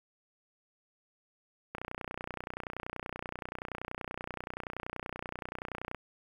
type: click train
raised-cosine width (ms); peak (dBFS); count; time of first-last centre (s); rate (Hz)
0.5; -22; 129; 1.75-5.947; 30.5
effects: 9-bit